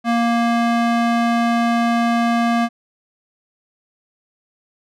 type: tone with band-pass filter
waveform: square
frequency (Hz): 233.9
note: A#3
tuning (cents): +6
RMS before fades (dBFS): -17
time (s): 0.04-2.69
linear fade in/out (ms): 50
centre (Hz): 880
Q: 0.51
effects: none